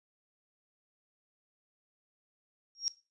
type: tone with exponential growth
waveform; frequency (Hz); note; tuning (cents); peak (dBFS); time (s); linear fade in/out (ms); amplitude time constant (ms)
sine; 5588; F8; 0; -25; 2.75-2.88; 0; 28
effects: noise-tail reverb RT60 0.3 s tail -18 dB re dry + resampled to 24000 Hz